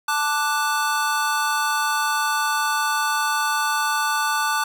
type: chord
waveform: square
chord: D major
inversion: second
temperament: equal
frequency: 880 / 1174.7 / 1480 Hz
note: A5 / D6 / F#6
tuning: 0 / 0 / 0 cents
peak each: -25 dBFS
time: 0.08-4.64 s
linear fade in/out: 5 ms
effects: none